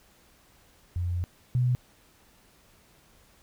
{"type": "tone pair in turn", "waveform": "sine", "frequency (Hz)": [88.1, 124.59], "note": ["F2", "B2"], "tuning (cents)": [16, 16], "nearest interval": "tritone", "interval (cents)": 600, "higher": "second", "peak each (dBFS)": [-26, -21], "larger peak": "second", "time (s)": [[0.96, 1.24], [1.55, 1.75]], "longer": "first", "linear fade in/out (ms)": 0, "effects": ["pink hiss -60 dBFS RMS until 3.42 s"]}